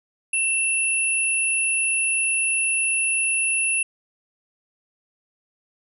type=tone pair together; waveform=sine; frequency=2685 / 10137 Hz; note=E7 / D#9; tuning=+31 / +31 cents; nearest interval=octave + major seventh; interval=2300 cents; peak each=-22 dBFS; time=0.33-3.83 s; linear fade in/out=5 ms; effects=none